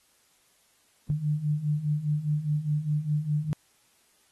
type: beating tone pair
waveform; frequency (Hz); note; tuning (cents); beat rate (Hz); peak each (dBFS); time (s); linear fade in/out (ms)
sine; 146.83 / 151.73; D3 / D#3; 0 / -43; 4.9; -30 / -26; 1.1-3.53; 0
effects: white hiss -65 dBFS RMS until 4.31 s + AAC 32 kbps